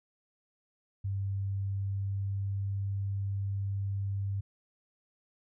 sine tone with pitch glide, 98.2 to 98.83 Hz, G2 to G2, +4 to +15 cents, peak -30 dBFS, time 1.04-4.41 s, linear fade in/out 10 ms, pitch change +11 cents, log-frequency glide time 1.56-2.72 s, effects none

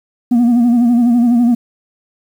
sine tone with vibrato, 239 Hz, A#3, 43 cents sharp, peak -5 dBFS, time 0.31-1.55 s, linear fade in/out 10 ms, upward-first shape sine, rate 12 Hz, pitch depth 58 cents each way, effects tanh soft clip ceiling -7 dBFS + 7-bit

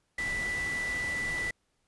sine tone in noise, 1975.5 Hz, B6, in tune, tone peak -30 dBFS, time 0.18-1.51 s, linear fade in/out 5 ms, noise pink, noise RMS -40 dBFS, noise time 0.18-1.51 s, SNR +7 dB, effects pink hiss -75 dBFS RMS until 1.87 s + resampled to 24000 Hz

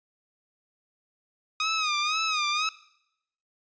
15% pulse tone with vibrato, 1244.5 Hz, D#6, in tune, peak -18 dBFS, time 1.6-2.69 s, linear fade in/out 2 ms, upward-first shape sine, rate 2 Hz, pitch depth 88 cents each way, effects noise-tail reverb RT60 0.8 s tail -20 dB re dry + resampled to 16000 Hz

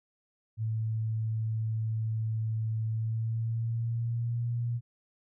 sine tone with pitch glide, 110.8 to 118.75 Hz, A2 to A#2, +13 to +33 cents, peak -28 dBFS, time 0.57-4.81 s, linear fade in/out 50 ms, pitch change +120 cents, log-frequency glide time 2.87-4.48 s, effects none

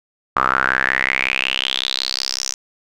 sawtooth tone with band-pass filter sweep, 65.41 Hz, C2, in tune, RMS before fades -20 dBFS, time 0.36-2.54 s, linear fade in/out 5 ms, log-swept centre 1200 to 6100 Hz, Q 7, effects none

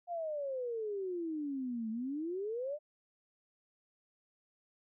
sine exponential two-way sweep, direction down then up, 714 to 216.7 to 616 Hz, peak -35 dBFS, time 0.07-2.79 s, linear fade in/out 50 ms, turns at 1.9 s, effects none

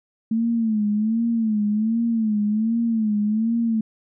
sine tone with vibrato, 220 Hz, A3, in tune, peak -18 dBFS, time 0.31-3.81 s, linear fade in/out 5 ms, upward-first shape sine, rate 1.3 Hz, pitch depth 100 cents each way, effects none

